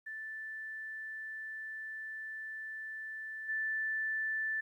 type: tone with level steps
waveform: sine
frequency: 1760 Hz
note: A6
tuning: in tune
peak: -40 / -32 dBFS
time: 0.06-4.61 s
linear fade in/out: 10 ms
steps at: 3.48 s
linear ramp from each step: 20 ms
effects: 12-bit